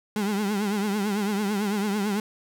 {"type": "tone with vibrato", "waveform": "35% pulse", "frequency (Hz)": 204.8, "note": "G#3", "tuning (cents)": -24, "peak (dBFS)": -22, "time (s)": [0.16, 2.2], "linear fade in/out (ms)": 2, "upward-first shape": "triangle", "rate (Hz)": 9, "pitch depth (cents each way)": 110, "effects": []}